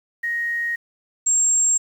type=tone pair in turn; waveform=sine; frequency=1874 / 7515 Hz; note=A#6 / A#8; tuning=+9 / +13 cents; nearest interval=2 octaves; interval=2404 cents; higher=second; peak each=-21 / -15 dBFS; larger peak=second; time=0.23-0.76 / 1.26-1.78 s; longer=first; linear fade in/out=10 ms; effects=8-bit